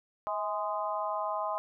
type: harmonic tone with a mistuned harmonic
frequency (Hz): 206.9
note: G#3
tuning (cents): -6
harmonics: 3 / 4 / 5 / 6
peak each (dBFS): -35 / -36 / -34 / -39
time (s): 0.27-1.58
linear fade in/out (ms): 0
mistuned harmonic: 3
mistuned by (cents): +53
effects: none